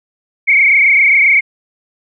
sine tone with frequency modulation, 2217 Hz, C#7, in tune, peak -6 dBFS, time 0.47-1.41 s, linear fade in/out 20 ms, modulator 27.5 Hz, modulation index 3.6, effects none

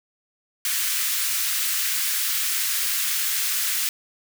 white high-pass noise, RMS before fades -24 dBFS, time 0.65-3.89 s, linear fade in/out 2 ms, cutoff 1400 Hz, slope 24 dB/octave, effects none

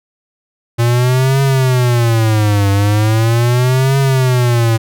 square tone with vibrato, 116.54 Hz, A#2, in tune, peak -10 dBFS, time 0.78-4.78 s, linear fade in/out 20 ms, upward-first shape triangle, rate 0.39 Hz, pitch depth 290 cents each way, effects none

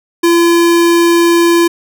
square tone, 340.4 Hz, F4, 44 cents flat, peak -7 dBFS, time 0.23-1.68 s, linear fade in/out 10 ms, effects none

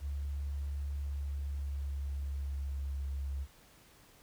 sine tone with pitch glide, 70.9 to 68.96 Hz, C#2 to C#2, +40 to -8 cents, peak -34 dBFS, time 0-3.47 s, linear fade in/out 50 ms, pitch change -48 cents, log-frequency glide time 0.97-2.98 s, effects pink hiss -61 dBFS RMS until 4.22 s

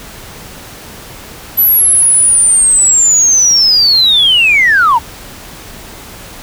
sine linear sweep, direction down, 12000 to 867 Hz, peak -4 dBFS, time 1.57-4.99 s, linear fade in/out 20 ms, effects tanh soft clip ceiling -1 dBFS + pink hiss -31 dBFS RMS until 6.42 s

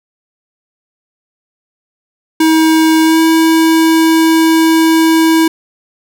square tone with pitch glide, 319.3 to 323.9 Hz, D#4 to E4, +45 to -30 cents, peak -7 dBFS, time 2.4-5.48 s, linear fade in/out 5 ms, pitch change +25 cents, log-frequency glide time 3.03-3.2 s, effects none

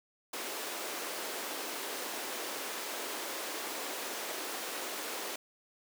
pink high-pass noise, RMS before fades -39 dBFS, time 0.33-5.36 s, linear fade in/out 5 ms, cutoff 320 Hz, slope 24 dB/octave, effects none

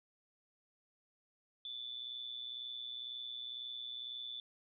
sine tone with amplitude modulation, 3498 Hz, A7, 11 cents flat, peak -39 dBFS, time 1.65-4.4 s, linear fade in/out 2 ms, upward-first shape sine, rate 122 Hz, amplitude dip 65%, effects none

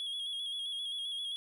triangle tone with vibrato, 3322 Hz, G#7, in tune, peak -34 dBFS, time 0-1.36 s, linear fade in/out 0 ms, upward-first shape square, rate 7.6 Hz, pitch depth 34 cents each way, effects none

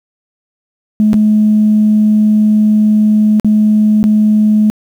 sine tone with dropouts, 213.2 Hz, G#3, 46 cents sharp, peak -5 dBFS, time 1-4.7 s, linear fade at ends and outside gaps 0 ms, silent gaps 1.132-1.141 / 3.398-3.446 / 4.03-4.04 s, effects tanh soft clip ceiling -1 dBFS + 7-bit

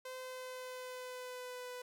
sawtooth tone with pitch glide, 514 to 497.4 Hz, C5 to B4, -31 to +12 cents, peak -40 dBFS, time 0.05-1.82 s, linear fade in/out 5 ms, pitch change -57 cents, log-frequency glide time 0.15-1.7 s, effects none

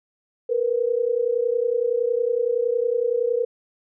sine tone pair together, 462.3 / 493.1 Hz, A#4 / B4, -14 / -3 cents, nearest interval minor second, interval 111 cents, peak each -22 dBFS, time 0.49-3.45 s, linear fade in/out 10 ms, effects none

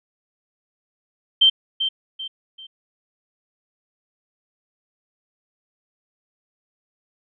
sine tone with echo, 3130 Hz, G7, 3 cents flat, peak -10 dBFS, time 1.41-1.5 s, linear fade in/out 10 ms, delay 390 ms, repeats 3, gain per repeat -9 dB, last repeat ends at 2.67 s, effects none

